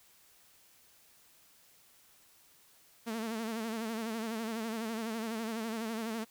sawtooth tone with vibrato, 224.3 Hz, A3, 34 cents sharp, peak -31 dBFS, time 3.06-6.25 s, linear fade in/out 20 ms, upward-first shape sine, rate 12 Hz, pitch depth 67 cents each way, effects white hiss -63 dBFS RMS until 6.3 s

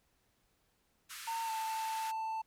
pink band-pass noise, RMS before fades -47 dBFS, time 1.09-2.12 s, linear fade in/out 20 ms, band 1200 to 14000 Hz, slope 48 dB/octave
triangle tone with pitch glide, 910 to 886.1 Hz, A#5 to A5, -42 to +12 cents, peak -33 dBFS, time 1.27-2.42 s, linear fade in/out 10 ms, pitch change -46 cents, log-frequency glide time 1.44-1.51 s
effects pink hiss -75 dBFS RMS until 2.46 s

